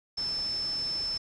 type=tone in noise; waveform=sine; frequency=5280 Hz; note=E8; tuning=2 cents sharp; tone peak=-29 dBFS; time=0.17-1.18 s; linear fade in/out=10 ms; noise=pink; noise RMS=-45 dBFS; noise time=0.17-1.18 s; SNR=+13 dB; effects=resampled to 22050 Hz